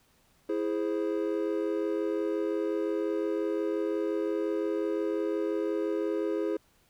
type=chord; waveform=triangle; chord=E augmented; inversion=none; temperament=equal; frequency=329.6 / 415.3 / 523.3 Hz; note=E4 / G#4 / B#4; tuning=0 / 0 / 0 cents; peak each=-29 / -29 / -33 dBFS; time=0.49-6.57 s; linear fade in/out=5 ms; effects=pink hiss -66 dBFS RMS until 6.89 s